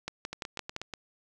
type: two click trains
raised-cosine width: 0.2 ms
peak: -20 / -17 dBFS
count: 6 / 5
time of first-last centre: 0.33-0.938 / 0.08-0.764 s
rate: 8.23 / 5.85 Hz
effects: none